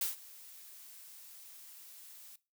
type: noise with ADSR envelope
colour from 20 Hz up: blue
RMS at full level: -32 dBFS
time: 0.01-2.36 s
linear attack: 4 ms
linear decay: 140 ms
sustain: -21 dB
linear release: 5 ms
effects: noise-tail reverb RT60 0.3 s tail -20 dB re dry